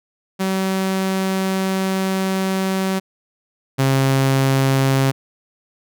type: tone pair in turn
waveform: sawtooth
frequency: 190.5 / 134.7 Hz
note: G3 / C#3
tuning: -49 / -49 cents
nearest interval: tritone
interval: 600 cents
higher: first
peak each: -14 / -10 dBFS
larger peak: second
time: 0.39-3 / 3.78-5.12 s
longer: first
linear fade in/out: 20 ms
effects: none